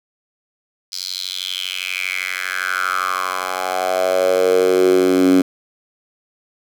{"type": "tone with high-pass filter sweep", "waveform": "10% pulse", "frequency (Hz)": 92.5, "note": "F#2", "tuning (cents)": 0, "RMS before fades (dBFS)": -18, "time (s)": [0.92, 5.42], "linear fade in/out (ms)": 5, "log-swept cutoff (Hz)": [4800, 260], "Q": 5.5, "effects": []}